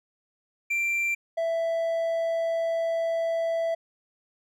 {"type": "tone pair in turn", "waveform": "triangle", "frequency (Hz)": [2359, 662], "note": ["D7", "E5"], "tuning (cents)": [7, 7], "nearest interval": "octave + minor seventh", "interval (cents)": 2200, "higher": "first", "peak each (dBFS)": -22, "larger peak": "neither", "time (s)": [[0.7, 1.15], [1.37, 3.75]], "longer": "second", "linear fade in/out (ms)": 10, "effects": []}